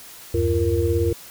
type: tone cluster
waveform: sine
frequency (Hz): 79.1 / 96.7 / 343.5 / 464.5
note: D#2 / G2 / F4 / A#4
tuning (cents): +29 / -23 / -29 / -6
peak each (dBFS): -23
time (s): 0.34-1.13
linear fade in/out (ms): 5
effects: white hiss -42 dBFS RMS until 1.3 s